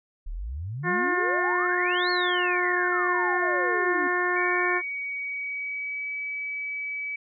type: exponential two-way sweep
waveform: sine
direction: up then down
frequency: 32.7 to 4392 to 276.2 Hz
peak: -30 dBFS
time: 0.26-4.08 s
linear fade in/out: 10 ms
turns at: 2.1 s
type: harmonic tone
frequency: 357.7 Hz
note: F4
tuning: 41 cents sharp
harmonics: 1 / 2 / 3 / 4 / 5 / 6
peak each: -28 / -33 / -29 / -32 / -26 / -36 dBFS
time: 0.83-4.82 s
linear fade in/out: 50 ms
type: tone with pitch glide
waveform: sine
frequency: 2257 to 2287 Hz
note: C#7 to D7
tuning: +31 to -47 cents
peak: -29 dBFS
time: 4.36-7.16 s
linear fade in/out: 5 ms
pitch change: +22 cents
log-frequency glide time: 5.16-6.1 s
effects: none